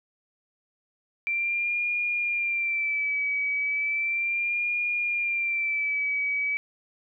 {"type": "tone with vibrato", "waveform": "sine", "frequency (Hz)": 2349, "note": "D7", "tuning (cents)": 0, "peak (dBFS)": -24, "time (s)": [1.27, 6.57], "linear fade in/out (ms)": 0, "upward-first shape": "sine", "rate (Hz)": 0.35, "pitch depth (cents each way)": 55, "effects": []}